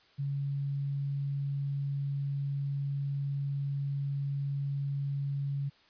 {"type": "tone", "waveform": "sine", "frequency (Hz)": 140.1, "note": "C#3", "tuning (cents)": 19, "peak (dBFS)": -30, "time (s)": [0.18, 5.7], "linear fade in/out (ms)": 20, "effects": ["white hiss -63 dBFS RMS until 5.89 s", "resampled to 11025 Hz"]}